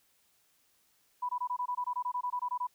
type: tone bursts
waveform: sine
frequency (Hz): 987.8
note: B5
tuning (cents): 0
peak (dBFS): -30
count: 16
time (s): 1.22-2.671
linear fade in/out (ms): 10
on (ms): 71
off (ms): 21
effects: white hiss -70 dBFS RMS until 2.74 s